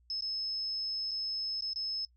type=tone with dropouts; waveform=sine; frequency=5200 Hz; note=E8; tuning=24 cents flat; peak=-33 dBFS; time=0.1-2.05 s; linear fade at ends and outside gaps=1 ms; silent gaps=0.208-0.222 / 1.111-1.115 / 1.608-1.622 / 1.733-1.759 s; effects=noise-tail reverb RT60 0.1 s tail -22 dB re dry + added 60 Hz sine -63 dBFS peak until 2.16 s